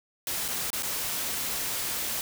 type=noise with dropouts; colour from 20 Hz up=white; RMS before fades=-31 dBFS; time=0.27-2.21 s; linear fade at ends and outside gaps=1 ms; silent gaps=0.481-0.485 / 0.703-0.73 / 0.824-0.831 s; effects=none